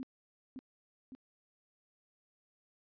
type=tone with echo; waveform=sine; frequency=259.4 Hz; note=C4; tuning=15 cents flat; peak=-38 dBFS; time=0-0.03 s; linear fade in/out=0 ms; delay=560 ms; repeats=2; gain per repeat=-4 dB; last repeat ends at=1.15 s; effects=resampled to 11025 Hz